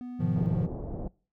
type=tone; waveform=triangle; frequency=246.9 Hz; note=B3; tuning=in tune; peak=-34 dBFS; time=0.01-0.46 s; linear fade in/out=0 ms
type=chord; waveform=triangle; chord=F half-diminished seventh; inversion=first; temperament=just; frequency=104.77 / 125.72 / 157.15 / 174.61 Hz; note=Ab2 / Cb3 / Eb3 / F3; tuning=+16 / +31 / +18 / 0 cents; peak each=-31 / -30 / -27 / -26 dBFS; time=0.19-0.67 s; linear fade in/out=20 ms
type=low-pass noise; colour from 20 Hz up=pink; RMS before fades=-36 dBFS; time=0.36-1.08 s; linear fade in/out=5 ms; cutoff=660 Hz; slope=24 dB/octave
effects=noise-tail reverb RT60 0.4 s tail -24 dB re dry